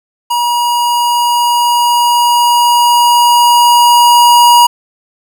square tone with level ramp, 958 Hz, A#5, 47 cents sharp, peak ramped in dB -11 to -3 dBFS, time 0.3-4.67 s, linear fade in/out 10 ms, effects 7-bit

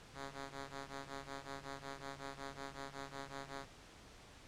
5% pulse ring-modulated tone, 137.7 Hz, C#3, 11 cents flat, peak -32 dBFS, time 0.13-3.66 s, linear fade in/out 10 ms, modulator 135 Hz, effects pink hiss -58 dBFS RMS until 4.47 s + low-pass 7000 Hz 12 dB/octave

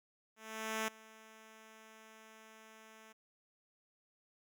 5% pulse tone with ADSR envelope, 220 Hz, A3, in tune, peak -23 dBFS, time 0.36-3.13 s, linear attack 520 ms, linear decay 5 ms, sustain -22 dB, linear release 12 ms, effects none

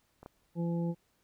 clicks, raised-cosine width 1 ms, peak -35 / -31 dBFS, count 2, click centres 0.23 / 0.261 s
harmonic tone, 169.8 Hz, F3, 48 cents flat, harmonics 1 / 2 / 3 / 5, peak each -30 / -39 / -41 / -48 dBFS, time 0.55-0.95 s, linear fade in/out 50 ms
effects pink hiss -73 dBFS RMS until 1.23 s

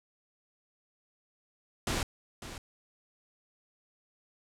pink noise with echo, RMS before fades -31 dBFS, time 1.87-2.03 s, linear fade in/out 2 ms, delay 550 ms, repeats 1, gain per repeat -12 dB, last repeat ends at 2.58 s, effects low-pass 9000 Hz 12 dB/octave

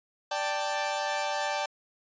sawtooth chord, D suspended fourth, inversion none, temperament equal with one note detuned, 587.3 / 784 / 882.5 Hz, D5 / G5 / A5, 0 / 0 / +5 cents, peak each -29 dBFS, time 0.31-1.66 s, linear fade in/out 5 ms, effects resampled to 16000 Hz

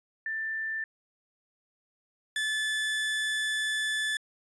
sine / 30% pulse tone pair in turn, 1776 / 1737.4 Hz, A6 / A6, +16 / -22 cents, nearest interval unison, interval 38 cents, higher first, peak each -30 / -25 dBFS, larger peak second, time 0.26-0.84 / 2.36-4.17 s, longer second, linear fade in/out 2 ms, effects resampled to 22050 Hz

